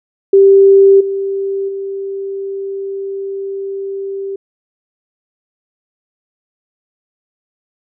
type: tone with level steps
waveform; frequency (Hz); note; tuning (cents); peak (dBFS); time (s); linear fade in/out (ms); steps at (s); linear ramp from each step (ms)
sine; 392; G4; 0; -3 / -15 / -19; 0.33-4.36; 5; 1 / 1.68; 10
effects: none